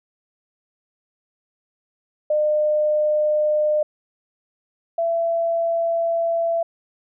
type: tone pair in turn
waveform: sine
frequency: 605 / 670 Hz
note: D#5 / E5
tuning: -49 / +28 cents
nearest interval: major second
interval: 177 cents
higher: second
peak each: -16 / -18 dBFS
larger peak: first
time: 2.3-3.83 / 4.98-6.63 s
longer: second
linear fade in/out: 5 ms
effects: none